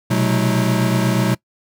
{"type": "tone cluster", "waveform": "square", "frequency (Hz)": [123.1, 131.3, 184.7, 214.9, 320.9], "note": ["B2", "C3", "F#3", "A3", "E4"], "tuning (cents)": [-5, 6, -3, -41, -46], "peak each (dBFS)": [-20, -27, -20, -23, -25], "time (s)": [0.1, 1.35], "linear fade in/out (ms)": 10, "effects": ["noise-tail reverb RT60 0.1 s tail -22 dB re dry"]}